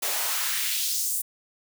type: noise with high-pass filter sweep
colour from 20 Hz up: white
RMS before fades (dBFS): -27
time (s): 0.02-1.22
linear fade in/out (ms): 10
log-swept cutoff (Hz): 400 to 10000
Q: 1.4
effects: none